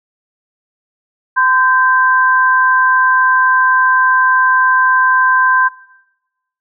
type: tone pair together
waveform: sine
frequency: 1024.4 / 1568 Hz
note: C6 / G6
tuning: -37 / 0 cents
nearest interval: perfect fifth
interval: 737 cents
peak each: -11 dBFS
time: 1.36-5.69 s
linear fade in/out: 20 ms
effects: noise-tail reverb RT60 1.0 s tail -22 dB re dry